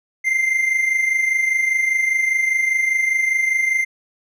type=tone pair together; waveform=triangle; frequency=2068 / 2093 Hz; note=C7 / C7; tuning=-21 / 0 cents; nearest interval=unison; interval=21 cents; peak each=-22 / -15 dBFS; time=0.24-3.85 s; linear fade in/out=20 ms; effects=none